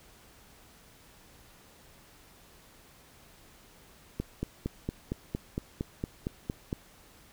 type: click train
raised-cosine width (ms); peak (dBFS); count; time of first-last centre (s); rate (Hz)
3; -18; 12; 4.2-6.729; 4.35
effects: pink hiss -57 dBFS RMS until 7.32 s